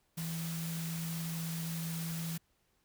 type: tone in noise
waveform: sine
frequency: 164.81 Hz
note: E3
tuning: in tune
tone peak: -36 dBFS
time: 0.17-2.38 s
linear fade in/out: 10 ms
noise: white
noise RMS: -44 dBFS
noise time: 0.17-2.38 s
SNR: +5 dB
effects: pink hiss -75 dBFS RMS until 2.84 s